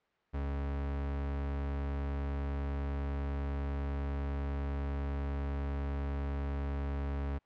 40% pulse tone, 70 Hz, C#2, 18 cents sharp, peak -32 dBFS, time 0.33-7.39 s, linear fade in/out 20 ms, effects white hiss -73 dBFS RMS until 7.45 s + low-pass 2000 Hz 12 dB/octave

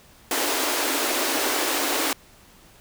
pink high-pass noise, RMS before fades -24 dBFS, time 0.31-2.13 s, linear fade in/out 2 ms, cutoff 260 Hz, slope 96 dB/octave, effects pink hiss -52 dBFS RMS until 2.8 s

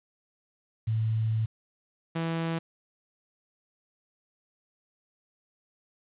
sine / sawtooth tone pair in turn, 110.8 / 164.72 Hz, A2 / E3, +13 / -1 cents, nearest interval perfect fifth, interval 686 cents, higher second, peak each -24 dBFS, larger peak neither, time 0.87-1.46 / 2.15-2.59 s, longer first, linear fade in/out 10 ms, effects resampled to 8000 Hz + 9-bit

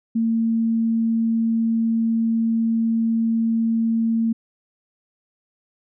sine tone, 227 Hz, A#3, 46 cents flat, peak -17 dBFS, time 0.15-4.33 s, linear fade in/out 10 ms, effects none

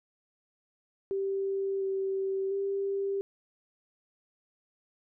sine tone with pitch steps, 390.5 / 386.4 / 394.6 Hz, G4 / G4 / G4, -7 / -25 / +11 cents, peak -28 dBFS, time 1.11-3.21 s, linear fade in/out 0 ms, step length 700 ms, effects none

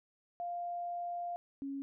sine tone pair in turn, 698.5 / 276 Hz, F5 / C#4, 0 / -7 cents, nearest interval octave + major third, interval 1607 cents, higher first, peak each -36 / -37 dBFS, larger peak first, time 0.4-1.36 / 1.62-1.82 s, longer first, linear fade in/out 0 ms, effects none

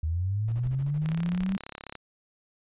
sine linear sweep, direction up, 75.8 to 196 Hz, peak -25 dBFS, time 0.03-1.57 s, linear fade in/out 5 ms
brown noise with tremolo, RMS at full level -42 dBFS, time 0.48-1.55 s, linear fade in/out 2 ms, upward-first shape square, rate 13 Hz, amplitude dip 80%
click train, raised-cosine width 0.3 ms, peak -23 dBFS, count 32, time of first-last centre 1.06-1.953 s, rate 34.7 Hz
effects resampled to 8000 Hz

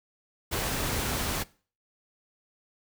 pink noise, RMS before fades -30 dBFS, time 0.51-1.44 s, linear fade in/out 20 ms, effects noise-tail reverb RT60 0.4 s tail -21 dB re dry

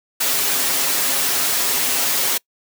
white noise with comb filter, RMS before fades -19 dBFS, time 0.2-2.38 s, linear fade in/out 10 ms, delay 7.3 ms, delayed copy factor +0.7, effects noise-tail reverb RT60 0.1 s tail -25 dB re dry + high-pass 200 Hz 12 dB/octave

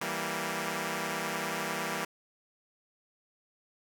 5% pulse chord, E diminished, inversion none, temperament equal, 164.81 / 196 / 233.1 Hz, E3 / G3 / Bb3, 0 / 0 / 0 cents, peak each -25 dBFS, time 0.01-2.05 s, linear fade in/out 5 ms, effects none

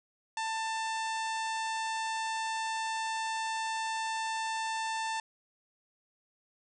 harmonic tone, 890 Hz, A5, 20 cents sharp, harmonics 1 / 2 / 3 / 4 / 5 / 6 / 7 / 8 / 9 / 10, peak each -33 / -39 / -43 / -45 / -47 / -49 / -50 / -51 / -52 / -53 dBFS, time 0.37-5.2 s, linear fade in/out 2 ms, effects none

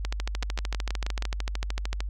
two click trains, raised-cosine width 0.2 ms, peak -14 / -14 dBFS, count 6 / 27, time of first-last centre 0.43-1.224 / 0.05-2.005 s, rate 6.3 / 13.3 Hz, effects added 50 Hz sine -29 dBFS peak until 2.09 s

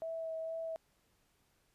sine tone with vibrato, 650 Hz, E5, 24 cents flat, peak -37 dBFS, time 0.02-0.76 s, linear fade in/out 0 ms, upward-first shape sine, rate 2.2 Hz, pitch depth 14 cents each way, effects pink hiss -74 dBFS RMS until 1.74 s + resampled to 32000 Hz

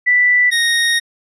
sine / 25% pulse tone pair in turn, 1975.5 / 1864.6 Hz, B6 / A#6, 0 / 0 cents, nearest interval minor second, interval 100 cents, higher first, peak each -9 dBFS, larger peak neither, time 0.06-0.51 / 0.51-1 s, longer second, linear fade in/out 20 ms, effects resampled to 24000 Hz

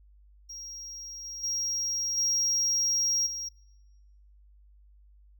triangle tone with level steps, 5620 Hz, F8, 10 cents sharp, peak -38 / -36 / -27 / -23 / -32 dBFS, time 0.49-3.49 s, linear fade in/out 10 ms, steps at 1.24 / 1.43 / 2.17 / 3.26 s, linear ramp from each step 10 ms, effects noise-tail reverb RT60 1.0 s tail -23 dB re dry + added 50 Hz sine -54 dBFS peak until 5.39 s

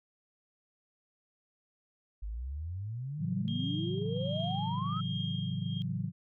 sine exponential sweep, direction up, 49 to 1334 Hz, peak -35 dBFS, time 2.22-5.01 s, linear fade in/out 10 ms
sine chord, F# minor seventh, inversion first, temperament equal with one note detuned, 110 / 138.59 / 164.81 / 186.07 Hz, A2 / C#3 / E3 / F#3, 0 / 0 / 0 / +10 cents, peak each -37 dBFS, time 3.18-6.12 s, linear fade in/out 50 ms
sine tone with tremolo, 3227 Hz, G7, 50 cents sharp, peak -37 dBFS, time 3.48-5.82 s, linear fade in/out 0 ms, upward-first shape triangle, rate 1.3 Hz, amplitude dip 80%
effects tanh soft clip ceiling -18 dBFS

